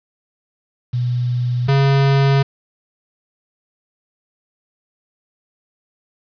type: tone pair in turn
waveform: sine / square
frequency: 122.7 / 137.73 Hz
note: B2 / C#3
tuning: -11 / -11 cents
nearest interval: major second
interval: 200 cents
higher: second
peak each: -16 / -12 dBFS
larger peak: second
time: 0.93-1.68 / 1.68-2.43 s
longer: neither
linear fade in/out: 10 ms
effects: resampled to 11025 Hz + 7-bit